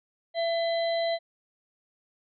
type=harmonic tone with a mistuned harmonic; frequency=670 Hz; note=E5; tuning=28 cents sharp; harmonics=1 / 3 / 5 / 6; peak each=-25 / -37 / -42 / -36 dBFS; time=0.34-1.19 s; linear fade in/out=50 ms; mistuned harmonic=5; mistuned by=-89 cents; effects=none